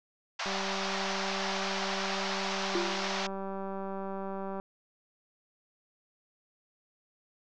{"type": "band-pass noise", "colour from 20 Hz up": "pink", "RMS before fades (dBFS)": -35, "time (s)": [0.39, 3.27], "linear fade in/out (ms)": 5, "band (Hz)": [650, 6000], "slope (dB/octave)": 48}
{"type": "click train", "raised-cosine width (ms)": 1, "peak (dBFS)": -25, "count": 804, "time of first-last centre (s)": [0.46, 4.599], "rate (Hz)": 194}
{"type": "tone with exponential decay", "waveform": "sine", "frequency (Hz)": 349.2, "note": "F4", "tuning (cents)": 0, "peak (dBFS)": -26, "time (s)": [2.75, 3.21], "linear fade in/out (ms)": 1, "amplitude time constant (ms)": 99}
{"effects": []}